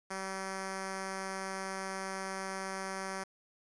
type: tone with notch filter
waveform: 5% pulse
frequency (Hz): 191.6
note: G3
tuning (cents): -39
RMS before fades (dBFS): -39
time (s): 0.1-3.24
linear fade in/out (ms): 10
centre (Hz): 2800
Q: 2
effects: resampled to 24000 Hz + 10-bit